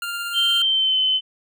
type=tone with tremolo; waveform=25% pulse; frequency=1396.9 Hz; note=F6; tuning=in tune; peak=-21 dBFS; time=0.02-0.62 s; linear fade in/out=2 ms; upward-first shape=triangle; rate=17 Hz; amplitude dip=25%
type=tone with pitch glide; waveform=sine; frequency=3136 to 3050 Hz; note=G7 to G7; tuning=0 to -48 cents; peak=-16 dBFS; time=0.33-1.21 s; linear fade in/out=50 ms; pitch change=-48 cents; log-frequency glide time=0.63-0.98 s
effects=none